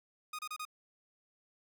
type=tone bursts; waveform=sawtooth; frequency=1239 Hz; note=D#6; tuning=8 cents flat; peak=-35 dBFS; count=4; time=0.33-0.652 s; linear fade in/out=5 ms; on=58 ms; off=30 ms; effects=none